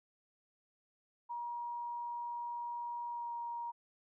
sine tone with pitch glide, 952 to 943.8 Hz, A#5 to A#5, +36 to +21 cents, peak -38 dBFS, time 1.29-3.72 s, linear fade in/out 20 ms, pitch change -15 cents, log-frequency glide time 3.11-3.32 s, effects none

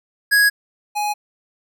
square tone pair in turn, 1661.2 / 834.2 Hz, G#6 / G#5, 0 / +7 cents, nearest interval octave, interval 1193 cents, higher first, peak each -12 / -20 dBFS, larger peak first, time 0.31-0.5 / 0.95-1.14 s, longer neither, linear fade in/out 20 ms, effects none

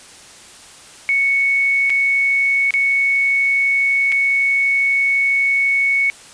sine tone with dropouts, 2217 Hz, C#7, in tune, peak -13 dBFS, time 1.09-6.1 s, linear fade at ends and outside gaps 0 ms, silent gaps 1.897-1.902 / 2.707-2.739 / 4.119-4.123 s, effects white hiss -41 dBFS RMS until 6.33 s + resampled to 22050 Hz

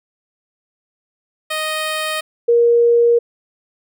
10% pulse / sine tone pair in turn, 622.3 / 471.6 Hz, D#5 / A#4, 0 / +20 cents, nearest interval perfect fourth, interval 480 cents, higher first, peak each -11 / -9 dBFS, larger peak second, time 1.5-2.21 / 2.48-3.19 s, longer neither, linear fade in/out 10 ms, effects none

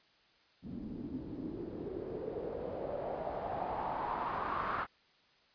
white noise with low-pass filter sweep, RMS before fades -39 dBFS, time 0.62-4.87 s, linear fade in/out 50 ms, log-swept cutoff 220 to 1300 Hz, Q 4, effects white hiss -67 dBFS RMS until 5.54 s + resampled to 11025 Hz

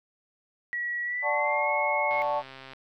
sine tone with pitch glide, 1925 to 2173 Hz, B6 to C#7, -45 to -35 cents, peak -28 dBFS, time 0.73-2.22 s, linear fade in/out 0 ms, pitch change +210 cents, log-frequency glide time 1.04-1.7 s
sine chord, D major seventh, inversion none, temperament equal, 587.3 / 740 / 880 / 1108.7 Hz, D5 / F#5 / A5 / C#6, 0 / 0 / 0 / 0 cents, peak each -29 / -33 / -28 / -34 dBFS, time 1.22-2.43 s, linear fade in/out 50 ms
click train, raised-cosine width 0.3 ms, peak -28 dBFS, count 84, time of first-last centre 2.11-2.734 s, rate 133 Hz
effects none

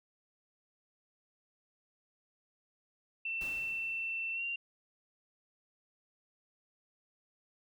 sine tone with pitch glide, 2685 to 2768 Hz, E7 to F7, +31 to -16 cents, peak -34 dBFS, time 3.25-4.56 s, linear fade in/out 5 ms, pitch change +53 cents, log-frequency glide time 4.33-4.44 s
pink noise with exponential decay, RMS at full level -48 dBFS, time 3.41-4.52 s, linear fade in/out 1 ms, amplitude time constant 240 ms
effects none

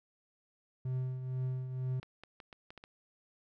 triangle tone with tremolo, 128.6 Hz, C3, 30 cents flat, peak -29 dBFS, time 0.85-2 s, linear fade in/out 5 ms, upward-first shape triangle, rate 2.1 Hz, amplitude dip 60%
clicks, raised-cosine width 0.3 ms, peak -33 dBFS, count 7, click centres 2.03 / 2.236 / 2.402 / 2.528 / 2.705 / 2.777 / 2.839 s
effects none

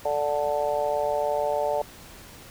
harmonic tone, 146.83 Hz, D3, in tune, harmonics 3 / 4 / 5 / 6, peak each -31 / -25 / -30 / -30 dBFS, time 0.05-1.82 s, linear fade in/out 5 ms, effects pink hiss -46 dBFS RMS until 2.5 s

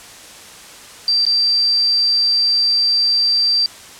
sine tone with dropouts, 4691 Hz, D8, 3 cents flat, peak -12 dBFS, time 1.08-3.66 s, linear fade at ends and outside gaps 1 ms, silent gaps 1.252-1.265 s, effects white hiss -38 dBFS RMS until 3.99 s + low-pass 9000 Hz 12 dB/octave

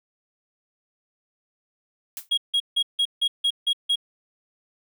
blue noise with exponential decay, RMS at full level -29 dBFS, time 2.17-2.29 s, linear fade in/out 1 ms, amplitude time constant 24 ms
triangle tone bursts, 3292 Hz, G#7, 16 cents flat, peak -17 dBFS, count 8, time 2.31-3.958 s, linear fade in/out 10 ms, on 66 ms, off 160 ms
effects none

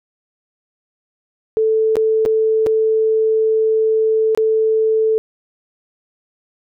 sine tone with dropouts, 440 Hz, A4, in tune, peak -12 dBFS, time 1.57-5.18 s, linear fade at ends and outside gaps 0 ms, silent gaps 1.956-1.968 / 2.252-2.26 / 2.663-2.668 / 4.349-4.375 s, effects none

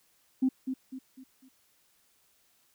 sine tone with echo, 261 Hz, C4, 4 cents flat, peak -21 dBFS, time 0.42-0.49 s, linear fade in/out 10 ms, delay 250 ms, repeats 4, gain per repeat -8 dB, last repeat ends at 1.49 s, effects tanh soft clip ceiling -17 dBFS + white hiss -68 dBFS RMS until 2.74 s

